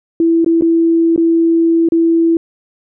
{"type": "tone with dropouts", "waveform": "sine", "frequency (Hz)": 331.5, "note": "E4", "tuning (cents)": 10, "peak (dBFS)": -8, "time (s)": [0.2, 2.37], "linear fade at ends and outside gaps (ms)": 2, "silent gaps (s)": [[0.446, 0.462], [0.611, 0.621], [1.162, 1.177], [1.888, 1.921]], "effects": []}